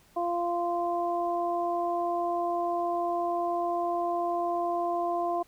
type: harmonic tone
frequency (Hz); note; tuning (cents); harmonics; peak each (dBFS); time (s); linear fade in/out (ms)
346.2; F4; -15; 1 / 2 / 3; -32 / -28 / -34; 0.16-5.43; 10
effects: pink hiss -61 dBFS RMS until 5.47 s